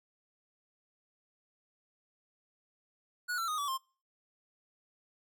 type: tone with pitch steps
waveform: square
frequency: 1460 / 1346.6 / 1242 / 1145.5 / 1056.5 Hz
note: F#6 / E6 / D#6 / D6 / C6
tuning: -24 / +36 / -3 / -44 / +16 cents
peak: -33 dBFS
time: 3.28-3.78 s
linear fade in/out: 20 ms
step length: 100 ms
effects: noise-tail reverb RT60 0.4 s tail -26 dB re dry